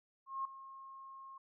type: tone with ADSR envelope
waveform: sine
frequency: 1076 Hz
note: C6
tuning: 48 cents sharp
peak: -34 dBFS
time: 0.26-1.38 s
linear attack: 190 ms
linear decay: 4 ms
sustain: -15 dB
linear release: 5 ms
effects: none